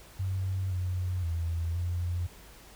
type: tone with pitch steps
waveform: sine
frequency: 94.7 / 91 / 83.5 / 87.6 Hz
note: F#2 / F#2 / E2 / F2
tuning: +41 / -28 / +23 / +6 cents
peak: -28 dBFS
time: 0.19-2.27 s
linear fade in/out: 10 ms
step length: 520 ms
effects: added 50 Hz sine -55 dBFS peak until 2.75 s + pink hiss -53 dBFS RMS until 2.75 s